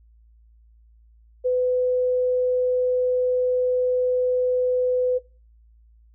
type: tone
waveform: sine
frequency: 502 Hz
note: B4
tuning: 28 cents sharp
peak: -18 dBFS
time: 1.44-5.19 s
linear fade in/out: 20 ms
effects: noise-tail reverb RT60 0.3 s tail -19 dB re dry + added 56 Hz sine -51 dBFS peak until 6.14 s